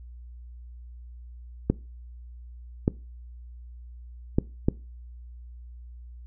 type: clicks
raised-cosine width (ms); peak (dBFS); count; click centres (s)
3; -7; 4; 1.7 / 2.879 / 4.385 / 4.685
effects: noise-tail reverb RT60 0.3 s tail -21 dB re dry + added 60 Hz sine -41 dBFS peak until 6.26 s